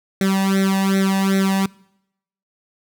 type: tone with flanger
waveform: sawtooth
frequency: 193.5 Hz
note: G3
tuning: 22 cents flat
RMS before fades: -18 dBFS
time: 0.21-1.66 s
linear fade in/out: 2 ms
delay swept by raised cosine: 0.51 to 1.13 ms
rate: 2.6 Hz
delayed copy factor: +1
effects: noise-tail reverb RT60 0.8 s tail -24 dB re dry